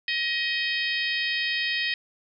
harmonic tone, 630 Hz, D#5, 21 cents sharp, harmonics 3 / 4 / 5 / 6 / 7 / 8, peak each -28 / -30 / -32 / -34 / -35 / -36 dBFS, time 0.08-1.94 s, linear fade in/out 2 ms, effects none

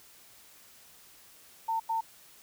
sine tone bursts at uneven times, 900 Hz, A5, 39 cents sharp, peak -27 dBFS, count 2, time 1.68-1.8 / 1.89-2.01 s, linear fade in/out 10 ms, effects white hiss -56 dBFS RMS until 2.42 s

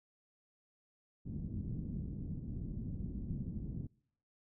white low-pass noise, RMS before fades -41 dBFS, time 1.25-3.87 s, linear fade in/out 10 ms, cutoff 220 Hz, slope 24 dB/octave, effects noise-tail reverb RT60 0.7 s tail -26 dB re dry

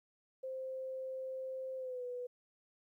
sine tone with pitch glide, 523 to 493.6 Hz, C5 to B4, -1 to -1 cents, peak -39 dBFS, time 0.43-2.27 s, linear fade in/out 10 ms, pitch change -100 cents, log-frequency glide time 1.77-2.04 s, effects 13-bit

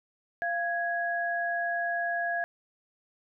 sine tone pair together, 690.6 / 1661.2 Hz, F5 / G#6, -20 / 0 cents, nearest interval octave + minor third, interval 1520 cents, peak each -30 / -30 dBFS, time 0.42-2.44 s, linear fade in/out 0 ms, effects none

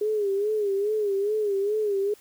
sine tone with vibrato, 411.3 Hz, G#4, 17 cents flat, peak -22 dBFS, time 0.01-2.14 s, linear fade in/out 5 ms, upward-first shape sine, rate 2.4 Hz, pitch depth 90 cents each way, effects white hiss -55 dBFS RMS until 2.2 s

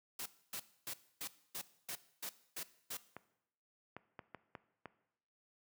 white noise bursts, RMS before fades -43 dBFS, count 9, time 0.19-2.971 s, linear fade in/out 5 ms, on 69 ms, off 270 ms
clicks, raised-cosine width 0.5 ms, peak -31 dBFS, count 6, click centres 3.166 / 3.966 / 4.192 / 4.347 / 4.552 / 4.857 s
effects noise-tail reverb RT60 0.8 s tail -17 dB re dry + high-pass 100 Hz 12 dB/octave

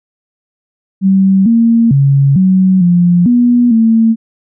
sine tone with pitch steps, 192.4 / 230.4 / 138.6 / 187.6 / 175.3 / 242.4 / 225.3 Hz, G3 / A#3 / C#3 / F#3 / F3 / B3 / A3, -32 / -20 / 0 / +24 / +7 / -32 / +41 cents, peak -5 dBFS, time 1.01-4.16 s, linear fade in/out 50 ms, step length 450 ms, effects none

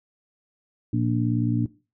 harmonic tone, 59 Hz, A#1, 22 cents sharp, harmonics 2 / 3 / 4 / 5, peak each -24 / -32 / -26 / -26 dBFS, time 0.93-1.66 s, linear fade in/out 5 ms, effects noise-tail reverb RT60 0.3 s tail -17 dB re dry

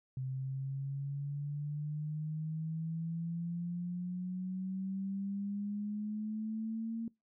sine exponential sweep, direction up, 130 to 229.4 Hz, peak -35 dBFS, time 0.17-7.08 s, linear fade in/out 2 ms, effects noise-tail reverb RT60 0.2 s tail -24 dB re dry

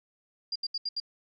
sine tone bursts, 4800 Hz, D8, 37 cents sharp, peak -29 dBFS, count 5, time 0.52-1.001 s, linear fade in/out 5 ms, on 37 ms, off 74 ms, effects none

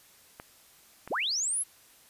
clicks, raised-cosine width 0.5 ms, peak -26 dBFS, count 2, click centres 0.399 / 1.076 s
sine linear sweep, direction up, 82.41 to 11280 Hz, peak -27 dBFS, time 1.1-1.64 s, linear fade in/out 20 ms
effects white hiss -58 dBFS RMS until 2.09 s + resampled to 32000 Hz

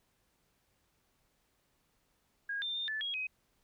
sine tone with pitch steps, 1634 / 3590 / 3622 / 1744 / 3295 / 2525 Hz, G#6 / A7 / A7 / A6 / G#7 / D#7, -29 / +34 / +49 / -16 / -14 / +25 cents, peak -34 dBFS, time 2.49-3.27 s, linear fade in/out 5 ms, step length 130 ms, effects pink hiss -75 dBFS RMS until 3.63 s

